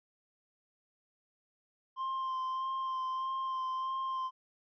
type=tone with vibrato; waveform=triangle; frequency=1049 Hz; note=C6; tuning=4 cents sharp; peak=-31 dBFS; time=1.96-4.31 s; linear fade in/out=50 ms; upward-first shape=sine; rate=1.6 Hz; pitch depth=16 cents each way; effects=resampled to 11025 Hz